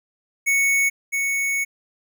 square tone pair in turn, 2217 / 2217 Hz, C#7 / C#7, 0 / 0 cents, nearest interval unison, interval 0 cents, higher neither, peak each -17 / -21 dBFS, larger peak first, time 0.46-0.9 / 1.12-1.65 s, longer second, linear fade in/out 20 ms, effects none

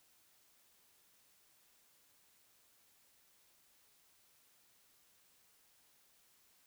silence, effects white hiss -70 dBFS RMS until 6.66 s

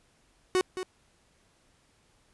45% pulse tone with echo, 370 Hz, F#4, in tune, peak -22 dBFS, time 0.55-0.61 s, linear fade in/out 0 ms, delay 220 ms, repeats 1, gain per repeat -10 dB, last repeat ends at 0.83 s, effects pink hiss -66 dBFS RMS until 2.33 s + resampled to 24000 Hz

